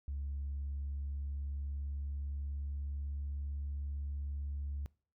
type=tone with pitch glide; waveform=sine; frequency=70.2 to 71.14 Hz; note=C#2 to C#2; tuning=+22 to +45 cents; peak=-35 dBFS; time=0.08-4.86 s; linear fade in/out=0 ms; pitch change=+23 cents; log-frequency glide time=0.58-3.46 s; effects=noise-tail reverb RT60 0.4 s tail -24 dB re dry + tanh soft clip ceiling -33 dBFS